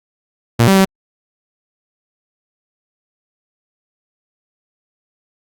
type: tone with pitch steps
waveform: sawtooth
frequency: 117.2 / 193.5 / 191.9 Hz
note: A#2 / G3 / G3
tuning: +10 / -22 / -37 cents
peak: -4 dBFS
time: 0.59-0.851 s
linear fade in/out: 10 ms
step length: 87 ms
effects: Opus 48 kbps